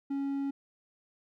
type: tone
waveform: triangle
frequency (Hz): 277.2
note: C#4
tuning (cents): 0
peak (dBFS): -28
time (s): 0.1-0.51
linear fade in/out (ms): 10
effects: none